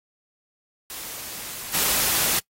white noise with level steps, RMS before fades -35 / -22 dBFS, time 0.9-2.39 s, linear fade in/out 0 ms, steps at 1.73 s, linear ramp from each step 20 ms, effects noise-tail reverb RT60 0.1 s tail -24 dB re dry + AAC 48 kbps

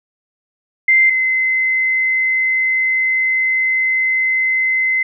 sine tone pair in turn, 2084 / 2055 Hz, C7 / C7, -7 / -32 cents, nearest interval unison, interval 25 cents, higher first, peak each -8 / -13 dBFS, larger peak first, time 0.88-1.1 / 1.1-5.03 s, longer second, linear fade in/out 5 ms, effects none

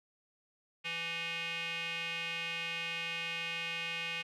square tone with band-pass filter, 167.1 Hz, E3, 24 cents sharp, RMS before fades -38 dBFS, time 0.84-4.23 s, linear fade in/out 20 ms, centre 2600 Hz, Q 4.9, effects none

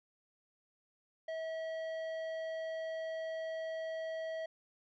triangle tone with tanh clipping, 645 Hz, E5, 38 cents flat, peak -39 dBFS, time 1.28-4.46 s, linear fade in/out 5 ms, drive 15 dB, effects none

